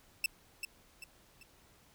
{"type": "tone with echo", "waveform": "sawtooth", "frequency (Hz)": 2655, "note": "E7", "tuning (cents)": 12, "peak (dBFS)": -25, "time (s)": [0.24, 0.26], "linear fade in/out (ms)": 2, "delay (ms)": 390, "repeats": 3, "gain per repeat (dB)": -8, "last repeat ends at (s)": 1.43, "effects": ["pink hiss -64 dBFS RMS until 1.94 s"]}